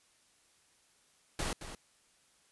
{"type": "noise with echo", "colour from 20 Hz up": "pink", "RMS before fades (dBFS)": -35, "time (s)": [1.39, 1.53], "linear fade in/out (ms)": 2, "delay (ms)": 220, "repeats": 1, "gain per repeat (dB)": -10, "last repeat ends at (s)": 1.75, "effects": ["white hiss -68 dBFS RMS until 2.51 s", "resampled to 24000 Hz"]}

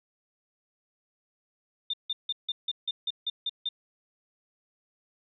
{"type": "tone bursts", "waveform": "sine", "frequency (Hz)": 3606, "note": "A7", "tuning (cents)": 42, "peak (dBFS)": -27, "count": 10, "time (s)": [1.9, 3.69], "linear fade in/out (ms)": 5, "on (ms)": 35, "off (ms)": 160, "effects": []}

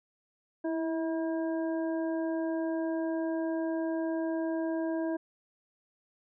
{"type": "harmonic tone with a mistuned harmonic", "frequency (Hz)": 322.1, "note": "E4", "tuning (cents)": -40, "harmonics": [1, 2, 3, 5], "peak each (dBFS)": [-30, -35, -44, -46], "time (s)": [0.64, 5.17], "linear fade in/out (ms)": 10, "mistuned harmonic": 1, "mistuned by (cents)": 29, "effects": []}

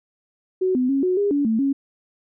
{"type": "tone with pitch steps", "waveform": "sine", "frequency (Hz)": [372.4, 252.9, 273.6, 366.5, 405.9, 286.1, 222.5, 275.5], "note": ["F#4", "B3", "C#4", "F#4", "G#4", "D4", "A3", "C#4"], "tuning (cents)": [11, 41, -23, -16, -40, -45, 20, -11], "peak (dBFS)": -17, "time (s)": [0.61, 1.73], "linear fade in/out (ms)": 10, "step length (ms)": 140, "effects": []}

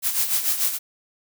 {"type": "noise with tremolo", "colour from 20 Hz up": "blue", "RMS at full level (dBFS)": -20, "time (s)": [0.02, 0.79], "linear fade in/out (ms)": 50, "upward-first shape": "sine", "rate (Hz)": 6.8, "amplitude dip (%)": 65, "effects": []}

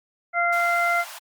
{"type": "harmonic tone", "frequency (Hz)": 692, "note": "F5", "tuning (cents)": -16, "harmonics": [1, 2, 3], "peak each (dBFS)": [-23, -23, -24], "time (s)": [0.33, 1.05], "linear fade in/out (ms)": 50}
{"type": "high-pass noise", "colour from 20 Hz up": "pink", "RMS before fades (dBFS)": -39, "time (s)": [0.52, 1.19], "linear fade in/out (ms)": 10, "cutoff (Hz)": 600, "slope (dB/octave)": 96}
{"effects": ["Opus 48 kbps"]}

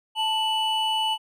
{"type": "tone pair together", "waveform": "triangle", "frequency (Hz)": [880, 2960], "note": ["A5", "F#7"], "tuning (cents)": [0, 0], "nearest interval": "octave + major sixth", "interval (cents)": 2100, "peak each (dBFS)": -23, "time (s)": [0.15, 1.18], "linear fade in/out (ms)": 50, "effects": []}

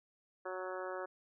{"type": "harmonic tone with a mistuned harmonic", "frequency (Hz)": 185, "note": "F#3", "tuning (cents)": 0, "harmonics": [2, 3, 4, 5, 6, 7, 8, 9], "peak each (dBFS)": [-44, -43, -49, -50, -49, -49, -50, -52], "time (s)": [0.45, 1.06], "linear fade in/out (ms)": 10, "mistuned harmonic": 9, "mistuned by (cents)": 16, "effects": []}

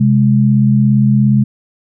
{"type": "tone pair together", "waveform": "sine", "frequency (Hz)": [130.81, 208.1], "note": ["C3", "G#3"], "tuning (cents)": [0, 4], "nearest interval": "minor sixth", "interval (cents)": 804, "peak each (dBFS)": -10, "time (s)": [0, 1.44], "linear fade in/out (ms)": 10, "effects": []}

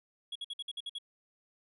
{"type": "tone bursts", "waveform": "triangle", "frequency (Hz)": 3334, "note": "G#7", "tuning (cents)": 6, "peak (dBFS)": -35, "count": 8, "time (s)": [0.32, 0.985], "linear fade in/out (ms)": 5, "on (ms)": 35, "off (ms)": 55, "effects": ["resampled to 32000 Hz"]}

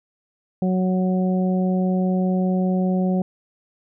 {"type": "harmonic tone", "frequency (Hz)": 185, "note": "F#3", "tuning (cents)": 0, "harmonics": [1, 2, 3, 4], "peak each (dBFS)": [-18, -28, -29, -32], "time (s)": [0.62, 3.22], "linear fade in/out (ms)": 2, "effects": []}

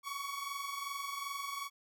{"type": "tone pair together", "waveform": "sawtooth", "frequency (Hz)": [1108.7, 1131.3], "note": ["C#6", "C#6"], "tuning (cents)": [0, 35], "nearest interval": "unison", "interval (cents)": 35, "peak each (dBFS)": [-38, -37], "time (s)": [0.03, 1.7], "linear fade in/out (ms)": 50, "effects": []}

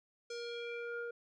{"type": "tone with low-pass filter sweep", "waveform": "square", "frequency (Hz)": 472.4, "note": "A#4", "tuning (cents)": 23, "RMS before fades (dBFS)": -42, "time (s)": [0.3, 1.11], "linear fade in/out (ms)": 5, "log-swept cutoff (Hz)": [5900, 1100], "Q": 3.2, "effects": []}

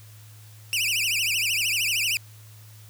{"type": "tone with vibrato", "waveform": "sawtooth", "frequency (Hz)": 2637, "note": "E7", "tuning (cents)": 0, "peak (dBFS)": -19, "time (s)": [0.73, 2.17], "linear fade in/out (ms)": 0, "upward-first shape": "triangle", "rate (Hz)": 13, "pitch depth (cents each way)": 260, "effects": ["added 107 Hz sine -45 dBFS peak until 2.89 s", "white hiss -53 dBFS RMS until 2.89 s"]}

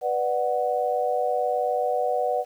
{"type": "chord", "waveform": "sine", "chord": "B minor", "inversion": "none", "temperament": "just", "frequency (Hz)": [493.9, 592.7, 740.8], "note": ["B4", "D5", "F#5"], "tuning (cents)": [0, 16, 2], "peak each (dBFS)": [-26, -27, -25], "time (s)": [0.01, 2.45], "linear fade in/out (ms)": 50, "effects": ["9-bit"]}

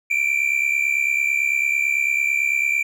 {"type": "tone pair together", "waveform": "triangle", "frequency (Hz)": [2319, 2388], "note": ["D7", "D7"], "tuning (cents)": [-22, 28], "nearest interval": "minor second", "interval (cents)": 50, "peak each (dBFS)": -19, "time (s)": [0.1, 2.83], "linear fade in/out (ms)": 10, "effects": []}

